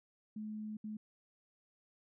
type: tone bursts at uneven times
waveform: sine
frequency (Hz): 214.2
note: A3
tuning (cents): -46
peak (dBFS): -40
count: 2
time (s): 0.36-0.77 / 0.84-0.97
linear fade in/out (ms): 5
effects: none